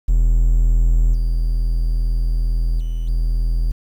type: tone with level steps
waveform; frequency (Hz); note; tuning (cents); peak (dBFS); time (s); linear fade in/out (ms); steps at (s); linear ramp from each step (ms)
triangle; 41.12; E1; -4; -9 / -13 / -17 / -13; 0.08-3.72; 10; 1.13 / 2.79 / 3.07; 20
effects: 8-bit